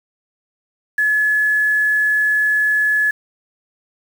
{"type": "tone with quantisation", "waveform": "sine", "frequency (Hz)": 1708, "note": "G#6", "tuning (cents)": 48, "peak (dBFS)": -13, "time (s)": [0.98, 3.11], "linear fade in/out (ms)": 5, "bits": 6, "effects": []}